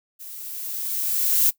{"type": "noise with level ramp", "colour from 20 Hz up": "violet", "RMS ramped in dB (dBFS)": [-39, -17], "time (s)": [0.19, 1.51], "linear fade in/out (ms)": 20, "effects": ["noise-tail reverb RT60 0.1 s tail -19 dB re dry"]}